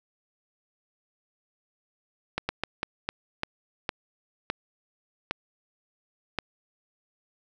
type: slowing click train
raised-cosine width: 0.3 ms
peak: -11 dBFS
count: 10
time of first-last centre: 2.38-6.387 s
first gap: 110 ms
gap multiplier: 1.33
effects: none